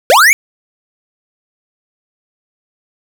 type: linear sweep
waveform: square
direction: up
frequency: 453.5 to 2335 Hz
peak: -5 dBFS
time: 0.1-0.33 s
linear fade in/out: 0 ms
effects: none